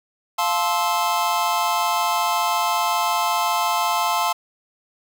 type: chord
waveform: square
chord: F major seventh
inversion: none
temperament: just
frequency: 698.5 / 873.1 / 1047.7 / 1309.6 Hz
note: F5 / A5 / C6 / E6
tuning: 0 / -14 / +2 / -12 cents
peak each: -26 / -24 / -24 / -28 dBFS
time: 0.38-4.33 s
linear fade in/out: 10 ms
effects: none